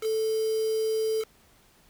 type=tone with quantisation; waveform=sine; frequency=440 Hz; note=A4; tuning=in tune; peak=-24 dBFS; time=0.01-1.25 s; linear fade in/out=50 ms; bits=6; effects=pink hiss -60 dBFS RMS until 1.89 s